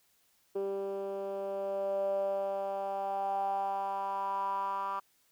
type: tone with band-pass filter sweep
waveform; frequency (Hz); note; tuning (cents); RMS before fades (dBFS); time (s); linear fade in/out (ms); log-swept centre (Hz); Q
10% pulse; 196.3; G3; +3; -34; 0.55-5; 10; 420 to 1100; 6.8
effects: white hiss -70 dBFS RMS until 5.31 s